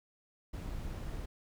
brown noise, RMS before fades -40 dBFS, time 0.53-1.26 s, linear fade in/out 10 ms, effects none

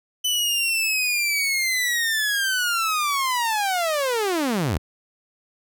sawtooth linear sweep, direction down, 3012 to 61.7 Hz, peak -17 dBFS, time 0.24-4.78 s, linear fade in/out 10 ms, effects none

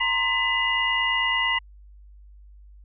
sine tone cluster, 931 / 1040 / 2001 / 2844 Hz, A#5 / C6 / B6 / F7, -2 / -11 / +22 / +31 cents, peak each -30 / -29 / -23 / -26 dBFS, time 0-1.59 s, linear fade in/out 10 ms, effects added 50 Hz sine -45 dBFS peak until 2.84 s

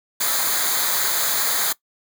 white noise with comb filter, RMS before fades -21 dBFS, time 0.2-1.73 s, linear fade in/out 10 ms, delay 0.36 ms, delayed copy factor -0.75, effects noise-tail reverb RT60 0.1 s tail -19 dB re dry

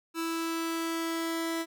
sawtooth tone pair together, 329.6 / 659.3 Hz, E4 / E5, 0 / 0 cents, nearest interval octave, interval 1200 cents, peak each -26 / -33 dBFS, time 0.14-1.66 s, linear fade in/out 50 ms, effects none

